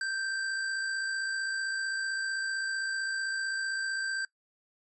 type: tone with amplitude modulation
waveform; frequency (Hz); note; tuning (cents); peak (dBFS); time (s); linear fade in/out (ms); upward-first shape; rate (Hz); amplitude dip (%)
square; 1568; G6; 0; -30; 0.01-4.25; 2; sine; 55.6; 30
effects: noise-tail reverb RT60 0.1 s tail -20 dB re dry + resampled to 22050 Hz